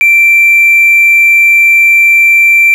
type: tone with hard clipping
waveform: triangle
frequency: 2349 Hz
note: D7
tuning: in tune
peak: -3 dBFS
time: 0.01-2.74 s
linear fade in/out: 0 ms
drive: 4 dB
effects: none